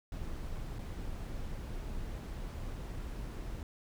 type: noise with dropouts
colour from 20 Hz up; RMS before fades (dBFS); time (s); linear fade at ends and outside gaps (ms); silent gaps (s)
brown; -40; 0.12-3.63; 2; 0.786-0.79
effects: none